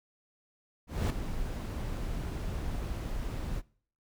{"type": "noise with ADSR envelope", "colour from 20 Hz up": "brown", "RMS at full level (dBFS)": -25, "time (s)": [0.87, 3.62], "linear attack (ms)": 230, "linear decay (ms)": 6, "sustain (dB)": -10, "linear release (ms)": 38, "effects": ["noise-tail reverb RT60 0.5 s tail -23 dB re dry"]}